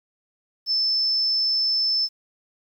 sine tone, 5274 Hz, E8, in tune, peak -19 dBFS, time 0.66-2.09 s, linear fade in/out 50 ms, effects 9-bit

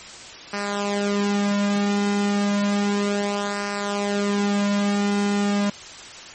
sawtooth tone with flanger, 203 Hz, G#3, 39 cents flat, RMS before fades -22 dBFS, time 0.53-5.7 s, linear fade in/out 5 ms, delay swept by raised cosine 0.28 to 3.18 ms, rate 0.32 Hz, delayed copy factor -0.7, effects white hiss -39 dBFS RMS until 6.34 s + MP3 32 kbps

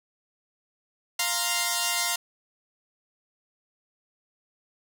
5% pulse chord, F suspended fourth, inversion none, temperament equal, 698.5 / 932.3 / 1046.5 Hz, F5 / Bb5 / C6, 0 / 0 / 0 cents, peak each -17 / -17 / -18 dBFS, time 1.19-2.16 s, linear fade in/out 5 ms, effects none

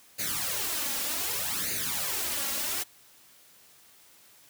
white noise with flanger, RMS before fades -31 dBFS, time 0.18-2.84 s, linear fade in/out 20 ms, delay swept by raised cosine 0.45 to 3.65 ms, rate 0.65 Hz, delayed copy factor +0.75, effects white hiss -57 dBFS RMS until 4.49 s + high-pass 60 Hz 12 dB/octave

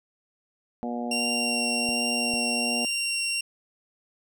harmonic tone, 120 Hz, B2, 49 cents flat, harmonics 2 / 3 / 4 / 5 / 6 / 7, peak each -30 / -41 / -38 / -38 / -35 / -42 dBFS, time 0.83-2.85 s, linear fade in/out 0 ms
20% pulse tone with vibrato, 2761 Hz, F7, 20 cents flat, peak -20 dBFS, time 1.11-3.41 s, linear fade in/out 5 ms, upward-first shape triangle, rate 1.3 Hz, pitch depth 9 cents each way
clicks, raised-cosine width 2 ms, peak -24 dBFS, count 2, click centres 1.89 / 2.338 s
effects none

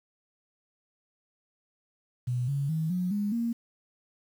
sine tone with pitch steps, 123.47 / 140.2 / 159.2 / 180.77 / 205.3 / 233.1 Hz, B2 / C#3 / D#3 / F#3 / G#3 / A#3, 0 / +20 / +40 / -40 / -20 / 0 cents, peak -26 dBFS, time 2.27-3.53 s, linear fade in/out 10 ms, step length 210 ms, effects 9-bit

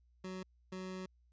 25% pulse tone bursts at uneven times, 186.3 Hz, F#3, 12 cents sharp, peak -38 dBFS, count 2, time 0.24-0.43 / 0.72-1.06 s, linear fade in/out 5 ms, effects added 60 Hz sine -66 dBFS peak until 1.32 s + resampled to 16000 Hz

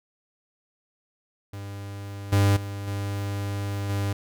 45% pulse tone with level steps, 100.2 Hz, G2, 38 cents sharp, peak -34 / -17 / -31 / -27 / -24 dBFS, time 1.53-4.13 s, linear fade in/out 5 ms, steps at 2.32 / 2.56 / 2.87 / 3.89 s, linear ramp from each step 10 ms, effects none

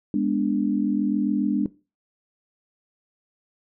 sine chord, G# diminished, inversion none, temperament equal with one note detuned, 206.1 / 246.9 / 293.7 Hz, G#3 / B3 / D4, -13 / 0 / 0 cents, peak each -24 / -26 / -23 dBFS, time 0.14-1.66 s, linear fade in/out 2 ms, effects noise-tail reverb RT60 0.3 s tail -18 dB re dry

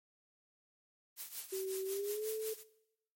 blue noise with tremolo, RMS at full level -41 dBFS, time 1.16-2.64 s, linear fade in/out 50 ms, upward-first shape triangle, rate 5.5 Hz, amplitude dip 85%
sine tone with pitch glide, 381 to 437.7 Hz, G4 to A4, -49 to -9 cents, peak -36 dBFS, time 1.52-2.54 s, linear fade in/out 10 ms, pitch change +240 cents, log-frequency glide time 1.85-2.28 s
effects noise-tail reverb RT60 0.8 s tail -19 dB re dry + MP3 64 kbps

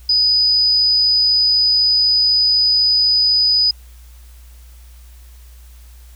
sine tone, 4978 Hz, D#8, in tune, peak -11 dBFS, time 0.09-3.71 s, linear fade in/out 5 ms, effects added 60 Hz sine -38 dBFS peak until 6.15 s + white hiss -51 dBFS RMS until 6.15 s

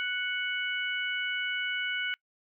harmonic tone, 740 Hz, F#5, in tune, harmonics 2 / 3 / 4, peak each -32 / -34 / -35 dBFS, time 0-2.14 s, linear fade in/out 0 ms, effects noise-tail reverb RT60 0.1 s tail -25 dB re dry

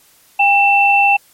sine tone pair together, 802 / 2677 Hz, G5 / E7, +39 / +26 cents, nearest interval octave + major sixth, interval 2087 cents, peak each -11 dBFS, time 0.39-1.17 s, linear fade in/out 10 ms, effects white hiss -50 dBFS RMS until 1.33 s + MP3 64 kbps

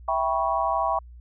sine chord, C# half-diminished seventh, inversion first, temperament equal with one note detuned, 659.3 / 784 / 976.4 / 1108.7 Hz, E5 / G5 / B5 / C#6, 0 / 0 / -20 / 0 cents, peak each -27 dBFS, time 0.08-0.99 s, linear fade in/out 5 ms, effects added 60 Hz sine -42 dBFS peak until 1.2 s

